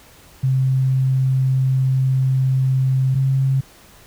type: tone pair in turn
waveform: sine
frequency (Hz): 131.6 / 133.98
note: C3 / C3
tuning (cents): +10 / +41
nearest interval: unison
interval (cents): 31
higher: second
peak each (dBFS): -14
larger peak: neither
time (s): 0.43-3.15 / 3.15-3.61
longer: first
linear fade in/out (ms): 10
effects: pink hiss -47 dBFS RMS until 4.06 s